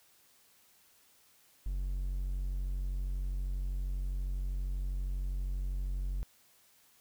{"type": "tone", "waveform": "triangle", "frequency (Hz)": 46.25, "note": "F#1", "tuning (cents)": 0, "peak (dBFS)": -30, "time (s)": [1.66, 6.23], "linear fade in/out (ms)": 0, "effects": ["white hiss -65 dBFS RMS until 7 s"]}